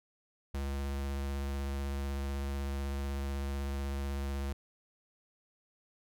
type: tone with vibrato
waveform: square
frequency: 69.3 Hz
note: C#2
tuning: in tune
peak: -34 dBFS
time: 0.54-4.53 s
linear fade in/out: 5 ms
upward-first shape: sine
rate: 16 Hz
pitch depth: 17 cents each way
effects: none